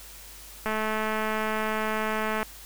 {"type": "click train", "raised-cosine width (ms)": 0.5, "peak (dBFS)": -14, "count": 385, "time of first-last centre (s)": [0.66, 2.43], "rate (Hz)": 217, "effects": ["added 50 Hz sine -49 dBFS peak until 2.65 s", "white hiss -46 dBFS RMS until 2.65 s"]}